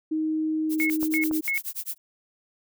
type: tone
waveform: sine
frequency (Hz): 313.3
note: D#4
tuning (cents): +12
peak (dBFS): -23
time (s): 0.11-1.41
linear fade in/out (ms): 10
type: noise with tremolo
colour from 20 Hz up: violet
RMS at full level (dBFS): -30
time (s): 0.69-1.98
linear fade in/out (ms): 50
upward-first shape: sine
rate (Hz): 9.3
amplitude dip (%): 100
type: tone bursts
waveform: sine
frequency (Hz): 2181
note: C#7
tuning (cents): -29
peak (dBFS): -23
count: 3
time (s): 0.8-1.577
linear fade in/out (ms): 0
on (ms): 99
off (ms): 240
type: clicks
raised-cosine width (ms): 1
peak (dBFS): -22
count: 2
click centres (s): 1.03 / 1.312
effects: none